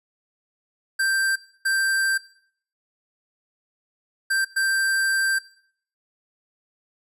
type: tone bursts at uneven times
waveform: square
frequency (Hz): 1572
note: G6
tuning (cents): +4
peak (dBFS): -20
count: 4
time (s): 0.99-1.36 / 1.65-2.18 / 4.3-4.45 / 4.56-5.39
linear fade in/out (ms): 10
effects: noise-tail reverb RT60 0.6 s tail -20 dB re dry + resampled to 32000 Hz